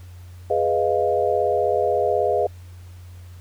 sine chord, F half-diminished seventh, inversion first, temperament equal, 415.3 / 493.9 / 622.3 / 698.5 Hz, Ab4 / Cb5 / Eb5 / F5, 0 / 0 / 0 / 0 cents, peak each -23 dBFS, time 0.5-2.47 s, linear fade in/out 5 ms, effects added 89 Hz sine -38 dBFS peak until 3.4 s + pink hiss -54 dBFS RMS until 3.4 s

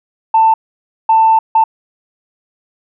sine tone bursts at uneven times, 890 Hz, A5, 20 cents sharp, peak -5 dBFS, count 3, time 0.34-0.54 / 1.09-1.39 / 1.55-1.64 s, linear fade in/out 5 ms, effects tanh soft clip ceiling -1 dBFS

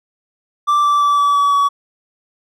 triangle tone with pitch steps, 1173 / 1164.9 / 1156.9 / 1148.9 / 1140.9 / 1133 Hz, D6 / D6 / D6 / D6 / C#6 / C#6, -2 / -14 / -26 / -38 / +50 / +37 cents, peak -9 dBFS, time 0.67-1.69 s, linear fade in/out 20 ms, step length 170 ms, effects none

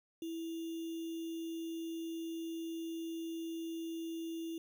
sine tone with sample-and-hold, 329.6 Hz, E4, in tune, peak -38 dBFS, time 0.22-4.58 s, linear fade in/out 2 ms, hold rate 3150 Hz, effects none

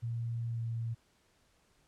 sine tone with pitch glide, 116.54 to 115.13 Hz, A#2 to A#2, 0 to -21 cents, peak -33 dBFS, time 0.02-0.95 s, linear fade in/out 20 ms, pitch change -21 cents, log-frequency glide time 0.5-0.6 s, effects pink hiss -70 dBFS RMS until 1.87 s + low-pass 10000 Hz 12 dB/octave

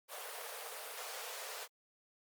pink high-pass noise, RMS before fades -45 dBFS, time 0.08-1.68 s, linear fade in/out 50 ms, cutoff 430 Hz, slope 96 dB/octave, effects Opus 32 kbps

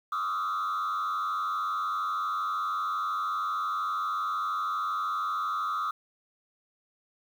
sine tone with frequency modulation, 1245 Hz, D#6, 1 cent sharp, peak -25 dBFS, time 0.12-5.91 s, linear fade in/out 5 ms, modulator 92.8 Hz, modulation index 1.1, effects tanh soft clip ceiling -27 dBFS + 9-bit

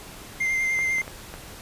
triangle tone with vibrato, 2093 Hz, C7, in tune, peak -20 dBFS, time 0.4-1.02 s, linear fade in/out 10 ms, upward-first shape sine, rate 10 Hz, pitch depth 17 cents each way
clicks, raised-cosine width 0.5 ms, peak -22 dBFS, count 5, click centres 0.79 / 0.984 / 1.018 / 1.079 / 1.34 s
effects pink hiss -42 dBFS RMS until 1.61 s + resampled to 32000 Hz

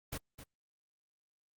pink noise with echo, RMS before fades -39 dBFS, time 0.12-0.18 s, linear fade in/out 10 ms, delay 260 ms, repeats 1, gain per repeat -11 dB, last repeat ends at 0.44 s, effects Opus 24 kbps

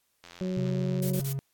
click train, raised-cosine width 0.2 ms, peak -29 dBFS, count 67, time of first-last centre 0.24-1.001 s, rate 86.7 Hz
harmonic tone, 184.8 Hz, F#3, 2 cents flat, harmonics 1 / 2 / 3, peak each -29 / -35 / -39 dBFS, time 0.41-1.2 s, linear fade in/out 0 ms
triangle tone with pitch glide, 133.2 to 136.79 Hz, C3 to C#3, +31 to -23 cents, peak -27 dBFS, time 0.57-1.39 s, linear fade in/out 0 ms, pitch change +46 cents, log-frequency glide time 0.74-0.87 s
blue noise bursts, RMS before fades -37 dBFS, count 3, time 1.02-1.327 s, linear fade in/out 5 ms, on 85 ms, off 26 ms
effects white hiss -73 dBFS RMS until 1.53 s + AAC 64 kbps

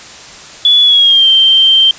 sine tone with pitch glide, 3423 to 3139 Hz, A7 to G7, -48 to +2 cents, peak -4 dBFS, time 0.65-1.91 s, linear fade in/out 2 ms, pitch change -150 cents, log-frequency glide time 0.83-1.27 s, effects white hiss -32 dBFS RMS until 1.98 s + resampled to 16000 Hz

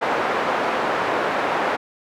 pink band-pass noise, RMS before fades -22 dBFS, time 0.01-1.77 s, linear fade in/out 20 ms, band 480 to 1500 Hz, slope 12 dB/octave, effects none

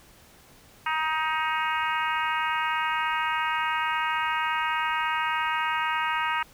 harmonic tone, 314.5 Hz, D#4, 19 cents sharp, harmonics 3 / 4 / 5 / 6 / 7 / 8 / 9, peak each -28 / -30 / -32 / -34 / -35 / -36 / -37 dBFS, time 0.86-6.43 s, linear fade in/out 5 ms, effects pink hiss -54 dBFS RMS until 6.53 s

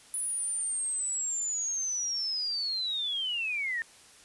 sine linear sweep, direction down, 10020 to 1792 Hz, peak -29 dBFS, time 0.14-3.82 s, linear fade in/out 0 ms, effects white hiss -55 dBFS RMS until 4.24 s + resampled to 24000 Hz

